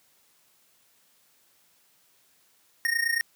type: tone with amplitude modulation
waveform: square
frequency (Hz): 1852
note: A#6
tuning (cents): -12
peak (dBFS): -21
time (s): 2.85-3.21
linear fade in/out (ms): 0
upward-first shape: sine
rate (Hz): 28.8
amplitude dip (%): 80
effects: white hiss -64 dBFS RMS until 3.35 s + high-pass 100 Hz 12 dB/octave